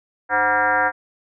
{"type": "tone with frequency modulation", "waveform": "sine", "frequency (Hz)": 1174.7, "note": "D6", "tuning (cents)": 0, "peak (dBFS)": -15, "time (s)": [0.29, 0.92], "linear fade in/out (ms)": 50, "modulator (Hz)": 218, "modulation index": 2.8, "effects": []}